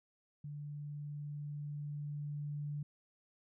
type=tone with level ramp; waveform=sine; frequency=146.6 Hz; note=D3; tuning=3 cents flat; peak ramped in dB=-42 to -37 dBFS; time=0.44-2.83 s; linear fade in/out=5 ms; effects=none